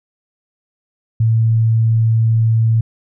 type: tone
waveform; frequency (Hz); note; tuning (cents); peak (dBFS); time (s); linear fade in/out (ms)
sine; 112.8; A2; +44; -10; 1.2-2.81; 5
effects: none